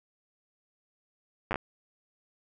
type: slowing click train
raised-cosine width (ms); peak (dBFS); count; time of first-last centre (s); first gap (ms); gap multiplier
0.5; -15; 5; 1.51-1.558; 9; 1.19
effects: none